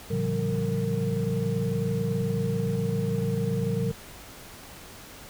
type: tone cluster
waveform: sine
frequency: 112.4 / 139.6 / 170.4 / 190.8 / 459.1 Hz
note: A2 / C#3 / F3 / G3 / A#4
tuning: +37 / +13 / -42 / -47 / -26 cents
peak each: -30 dBFS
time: 0.1-3.92 s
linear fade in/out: 10 ms
effects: tanh soft clip ceiling -16 dBFS + pink hiss -45 dBFS RMS until 5.29 s